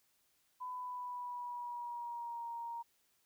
sine tone with pitch glide, 1002 to 934.9 Hz, B5 to A#5, +25 to +5 cents, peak -40 dBFS, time 0.6-2.83 s, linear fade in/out 20 ms, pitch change -120 cents, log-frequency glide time 0.71-2.47 s, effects white hiss -75 dBFS RMS until 3.25 s

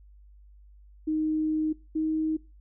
sine tone pair in turn, 311.1 / 314.4 Hz, D#4 / D#4, 0 / +18 cents, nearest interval unison, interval 18 cents, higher second, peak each -24 dBFS, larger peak neither, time 1.07-1.73 / 1.95-2.37 s, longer first, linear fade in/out 10 ms, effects noise-tail reverb RT60 0.3 s tail -23 dB re dry + added 50 Hz sine -50 dBFS peak until 2.6 s

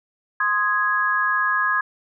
sine chord, Ab major, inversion first, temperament equal, 1046.5 / 1244.5 / 1661.2 Hz, C6 / Eb6 / Ab6, 0 / 0 / 0 cents, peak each -24 / -24 / -20 dBFS, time 0.4-1.81 s, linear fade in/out 5 ms, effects none

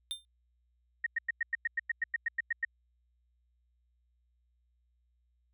square tone with exponential decay, 3600 Hz, A7, 39 cents sharp, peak -31 dBFS, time 0.11-0.25 s, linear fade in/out 0 ms, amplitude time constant 29 ms
sine tone bursts, 1864.7 Hz, A#6, in tune, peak -27 dBFS, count 14, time 1.04-2.65 s, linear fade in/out 5 ms, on 24 ms, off 98 ms
effects added 60 Hz sine -70 dBFS peak until 5.53 s

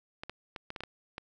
clicks, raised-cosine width 0.3 ms, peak -23 dBFS, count 8, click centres 0.235 / 0.296 / 0.562 / 0.704 / 0.762 / 0.806 / 0.836 / 1.181 s, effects none

